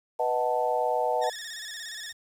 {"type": "chord", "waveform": "sine", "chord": "B dominant seventh", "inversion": "none", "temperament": "equal", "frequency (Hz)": [493.9, 622.3, 740, 880], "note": ["B4", "D#5", "F#5", "A5"], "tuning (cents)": [0, 0, 0, 0], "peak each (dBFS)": -29, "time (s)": [0.19, 1.3], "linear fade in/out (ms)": 10}
{"type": "tone with vibrato", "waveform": "15% pulse", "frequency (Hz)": 1774, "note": "A6", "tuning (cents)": 14, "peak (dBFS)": -30, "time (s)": [1.21, 2.13], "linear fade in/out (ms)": 20, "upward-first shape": "square", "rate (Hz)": 17, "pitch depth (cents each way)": 64}
{"effects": ["resampled to 32000 Hz", "9-bit"]}